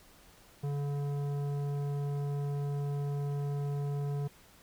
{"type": "tone with tanh clipping", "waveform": "sine", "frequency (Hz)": 142.9, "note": "D3", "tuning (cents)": -47, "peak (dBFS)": -33, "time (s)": [0.63, 4.28], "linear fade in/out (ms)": 10, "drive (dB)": 13, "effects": ["pink hiss -59 dBFS RMS until 4.62 s"]}